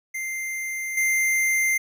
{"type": "tone with level steps", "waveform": "square", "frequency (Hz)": 2091, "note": "C7", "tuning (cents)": -2, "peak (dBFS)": [-28, -20], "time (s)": [0.14, 1.78], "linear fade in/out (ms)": 10, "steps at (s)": 0.97, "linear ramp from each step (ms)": 5, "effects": []}